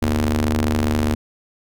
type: ring-modulated tone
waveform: sawtooth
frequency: 74.7 Hz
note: D2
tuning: 30 cents sharp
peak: -10 dBFS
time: 0.02-1.15 s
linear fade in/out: 5 ms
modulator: 162 Hz
effects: none